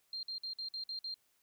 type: tone bursts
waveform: sine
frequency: 4186 Hz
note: C8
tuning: in tune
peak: -38 dBFS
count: 7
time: 0.13-1.142 s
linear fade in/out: 2 ms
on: 100 ms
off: 52 ms
effects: white hiss -74 dBFS RMS until 1.42 s